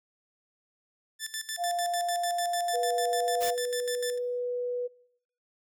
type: tone with tremolo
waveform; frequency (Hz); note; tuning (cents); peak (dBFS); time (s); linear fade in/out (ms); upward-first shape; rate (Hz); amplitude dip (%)
10% pulse; 1760; A6; 0; -23; 1.19-4.19; 50; square; 6.7; 80
type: tone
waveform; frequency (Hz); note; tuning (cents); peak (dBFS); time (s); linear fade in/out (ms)
sine; 698.5; F5; 0; -27; 1.57-3.56; 50
type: tone with pitch glide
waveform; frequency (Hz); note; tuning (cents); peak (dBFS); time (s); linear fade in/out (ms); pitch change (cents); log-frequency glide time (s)
sine; 487.2 to 490.9; B4 to B4; -24 to -10; -29; 2.73-4.88; 20; +14; 3.14-3.32
type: noise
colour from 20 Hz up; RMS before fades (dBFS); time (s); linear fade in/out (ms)
white; -37; 3.4-3.51; 20
effects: noise-tail reverb RT60 0.8 s tail -25 dB re dry